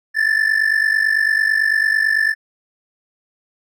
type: ring-modulated tone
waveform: triangle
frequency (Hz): 1760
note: A6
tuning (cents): 0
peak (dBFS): -9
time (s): 0.14-2.35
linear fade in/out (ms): 50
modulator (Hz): 24.5
effects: none